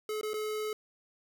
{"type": "tone with dropouts", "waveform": "square", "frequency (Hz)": 428.6, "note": "A4", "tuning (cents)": -45, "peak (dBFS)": -33, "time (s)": [0.09, 0.73], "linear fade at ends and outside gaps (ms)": 2, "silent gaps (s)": [[0.212, 0.231], [0.334, 0.34]], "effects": []}